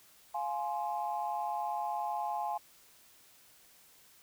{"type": "chord", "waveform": "sine", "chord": "F minor", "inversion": "none", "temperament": "just", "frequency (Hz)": [698.5, 838.1, 1047.7], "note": ["F5", "Ab5", "C6"], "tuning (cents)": [0, 16, 2], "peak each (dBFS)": [-37, -34, -40], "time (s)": [0.34, 2.58], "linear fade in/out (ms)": 10, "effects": ["tanh soft clip ceiling -23 dBFS", "white hiss -61 dBFS RMS until 4.22 s"]}